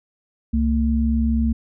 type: tone pair together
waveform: sine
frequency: 67.46 / 226.9 Hz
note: C#2 / A#3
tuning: -46 / -47 cents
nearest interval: octave + major sixth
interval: 2099 cents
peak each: -19 dBFS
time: 0.53-1.53 s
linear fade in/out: 10 ms
effects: none